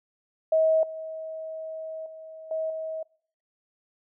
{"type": "tone with level steps", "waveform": "sine", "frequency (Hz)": 638, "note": "D#5", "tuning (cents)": 43, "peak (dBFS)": [-18, -33, -40, -26, -30], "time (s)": [0.52, 3.03], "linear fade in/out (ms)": 5, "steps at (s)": [0.83, 2.06, 2.51, 2.7], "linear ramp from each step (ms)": 2, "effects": ["noise-tail reverb RT60 0.6 s tail -25 dB re dry"]}